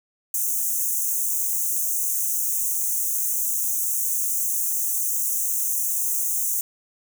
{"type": "high-pass noise", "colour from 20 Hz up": "white", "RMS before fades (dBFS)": -24, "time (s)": [0.34, 6.61], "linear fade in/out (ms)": 2, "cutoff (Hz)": 6000, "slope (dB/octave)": 96, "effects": []}